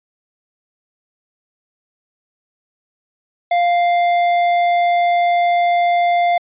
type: tone with hard clipping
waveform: triangle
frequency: 698.5 Hz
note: F5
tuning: in tune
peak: -14 dBFS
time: 3.51-6.38 s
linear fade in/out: 5 ms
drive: 12 dB
effects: resampled to 8000 Hz